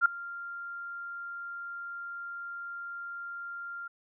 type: tone with ADSR envelope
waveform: sine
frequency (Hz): 1392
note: F6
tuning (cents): -6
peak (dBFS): -16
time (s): 0.01-3.88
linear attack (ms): 46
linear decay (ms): 4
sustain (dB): -21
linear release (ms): 9
effects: none